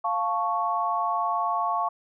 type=chord; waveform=sine; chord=F augmented; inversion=none; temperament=equal; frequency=698.5 / 880 / 1108.7 Hz; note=F5 / A5 / C#6; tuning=0 / 0 / 0 cents; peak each=-28 / -29 / -26 dBFS; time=0.04-1.89 s; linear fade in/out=10 ms; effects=none